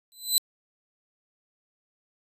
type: tone with exponential growth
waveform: 15% pulse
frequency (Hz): 4022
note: B7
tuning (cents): +31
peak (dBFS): -9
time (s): 0.12-0.38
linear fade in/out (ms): 0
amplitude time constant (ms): 55
effects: resampled to 32000 Hz